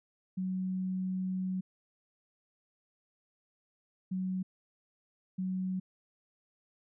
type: tone bursts at uneven times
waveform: sine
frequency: 186.3 Hz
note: F#3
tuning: 12 cents sharp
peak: -31 dBFS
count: 3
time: 0.37-1.61 / 4.11-4.43 / 5.38-5.8 s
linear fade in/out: 10 ms
effects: none